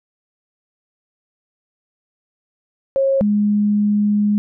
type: tone pair in turn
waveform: sine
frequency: 542 / 207.4 Hz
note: C#5 / G#3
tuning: -39 / -2 cents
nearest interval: octave + perfect fourth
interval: 1663 cents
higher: first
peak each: -13 dBFS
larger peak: neither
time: 2.96-3.21 / 3.21-4.38 s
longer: second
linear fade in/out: 0 ms
effects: none